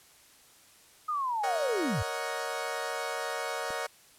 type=linear sweep; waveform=sine; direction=down; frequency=1261 to 71 Hz; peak=-28 dBFS; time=1.08-2.03 s; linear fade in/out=10 ms
type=chord; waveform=20% pulse; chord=D# minor seventh; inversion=second; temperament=equal; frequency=466.2 / 554.4 / 622.3 / 740 Hz; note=A#4 / C#5 / D#5 / F#5; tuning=0 / 0 / 0 / 0 cents; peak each=-33 dBFS; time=1.43-3.87 s; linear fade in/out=10 ms
type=click; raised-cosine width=2 ms; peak=-31 dBFS; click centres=3.705 s
effects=white hiss -58 dBFS RMS until 4.18 s + low-pass 12000 Hz 12 dB/octave